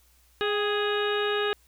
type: harmonic tone with a mistuned harmonic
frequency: 415.3 Hz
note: G#4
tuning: in tune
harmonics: 1 / 2 / 3 / 4 / 5 / 6 / 7 / 8 / 9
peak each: -26 / -36 / -33 / -32 / -45 / -38 / -35 / -46 / -36 dBFS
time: 0.41-1.53 s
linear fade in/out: 0 ms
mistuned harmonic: 2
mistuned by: -54 cents
effects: added 60 Hz sine -61 dBFS peak until 1.67 s + white hiss -63 dBFS RMS until 1.67 s